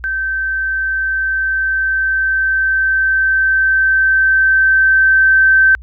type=tone with level ramp; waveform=sine; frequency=1550 Hz; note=G6; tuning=20 cents flat; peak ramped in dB=-16 to -6 dBFS; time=0.04-5.75 s; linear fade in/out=0 ms; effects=added 60 Hz sine -31 dBFS peak until 5.82 s